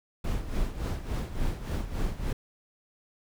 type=noise with tremolo; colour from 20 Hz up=brown; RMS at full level=-28 dBFS; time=0.24-2.33 s; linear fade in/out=5 ms; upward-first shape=sine; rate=3.5 Hz; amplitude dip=70%; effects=none